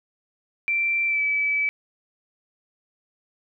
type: tone with pitch glide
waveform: sine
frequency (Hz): 2349 to 2299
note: D7 to D7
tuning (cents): 0 to -37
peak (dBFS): -20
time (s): 0.68-1.69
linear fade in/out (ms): 0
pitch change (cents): -37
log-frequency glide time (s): 1.06-1.22
effects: none